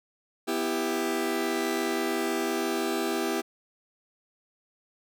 sawtooth chord, E minor, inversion second, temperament just, 247.2 / 329.6 / 395.6 Hz, B3 / E4 / G4, +2 / 0 / +16 cents, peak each -29 / -26 / -26 dBFS, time 0.47-3.42 s, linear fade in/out 20 ms, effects none

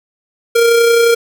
square tone with amplitude modulation, 466.2 Hz, A#4, in tune, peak -7 dBFS, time 0.55-1.15 s, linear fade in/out 10 ms, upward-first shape sine, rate 31.3 Hz, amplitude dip 30%, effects none

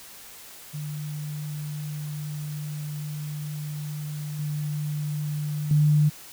sine tone with level steps, 149.6 Hz, D3, 32 cents sharp, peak -30 / -26 / -16 dBFS, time 0.73-6.1 s, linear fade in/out 20 ms, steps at 4.39 / 5.71 s, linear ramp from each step 2 ms, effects white hiss -45 dBFS RMS until 6.32 s

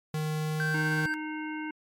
square tone with pitch glide, 154.5 to 155.48 Hz, D#3 to D#3, -12 to -1 cents, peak -29 dBFS, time 0.14-1.06 s, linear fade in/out 2 ms, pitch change +11 cents, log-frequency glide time 0.35-0.78 s
triangle tone, 1557 Hz, G6, 12 cents flat, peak -27 dBFS, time 0.6-1.14 s, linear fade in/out 0 ms
harmonic tone, 308.2 Hz, D#4, 16 cents flat, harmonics 1 / 3 / 5 / 7 / 9, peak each -34 / -41 / -41 / -43 / -48 dBFS, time 0.74-1.71 s, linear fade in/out 5 ms
effects MP3 96 kbps

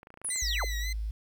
clicks, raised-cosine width 0.5 ms, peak -33 dBFS, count 9, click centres 0.031 / 0.071 / 0.104 / 0.141 / 0.174 / 0.216 / 0.247 / 0.289 / 0.36 s
sine linear sweep, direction down, 10770 to 270 Hz, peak -30 dBFS, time 0.24-0.65 s, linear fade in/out 10 ms
20% pulse tone with vibrato, 1975.5 Hz, B6, in tune, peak -30 dBFS, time 0.3-0.93 s, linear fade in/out 5 ms, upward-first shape sine, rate 3.7 Hz, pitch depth 66 cents each way
sine tone, 53.4 Hz, G#1, 49 cents sharp, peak -30 dBFS, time 0.42-1.11 s, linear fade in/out 5 ms
effects 10-bit

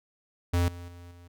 square tone with level steps, 87.31 Hz, F2, in tune, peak -23 / -40 / -45 / -49 dBFS, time 0.53-1.28 s, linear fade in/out 10 ms, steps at 0.68 / 0.88 / 1.11 s, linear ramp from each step 2 ms, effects none

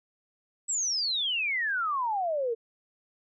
sine exponential sweep, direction down, 7960 to 443.3 Hz, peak -26 dBFS, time 0.68-2.55 s, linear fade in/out 20 ms, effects none

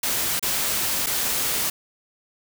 white noise with dropouts, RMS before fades -24 dBFS, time 0.03-1.7 s, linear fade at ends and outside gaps 5 ms, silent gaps 0.395-0.426 / 1.062-1.067 s, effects none

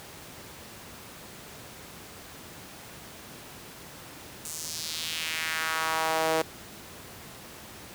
sawtooth tone with high-pass filter sweep, 160.2 Hz, E3, 49 cents flat, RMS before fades -30 dBFS, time 4.45-6.42 s, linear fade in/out 2 ms, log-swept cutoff 7900 to 500 Hz, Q 1.8, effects pink hiss -45 dBFS RMS until 7.94 s + high-pass 80 Hz 12 dB/octave

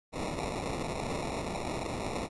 white noise with sample-and-hold, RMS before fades -35 dBFS, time 0.12-2.29 s, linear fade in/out 50 ms, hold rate 1575 Hz, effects resampled to 24000 Hz

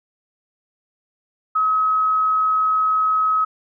sine tone, 1277 Hz, D#6, 45 cents sharp, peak -15 dBFS, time 1.55-3.45 s, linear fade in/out 10 ms, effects none

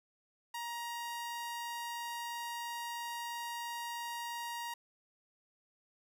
sawtooth tone, 943 Hz, A#5, 20 cents sharp, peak -35 dBFS, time 0.54-4.74 s, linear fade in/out 5 ms, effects none

